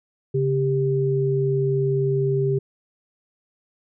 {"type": "tone pair together", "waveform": "sine", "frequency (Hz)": [138.08, 395.1], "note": ["C#3", "G4"], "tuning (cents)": [-6, 14], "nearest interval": "octave + tritone", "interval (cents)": 1820, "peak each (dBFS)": -21, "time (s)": [0.34, 2.59], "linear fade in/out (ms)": 10, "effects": []}